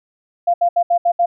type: tone bursts at uneven times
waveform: sine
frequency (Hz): 694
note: F5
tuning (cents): -11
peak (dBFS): -11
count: 6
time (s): 0.47-0.54 / 0.61-0.69 / 0.76-0.83 / 0.9-0.98 / 1.05-1.12 / 1.19-1.26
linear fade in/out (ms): 10
effects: none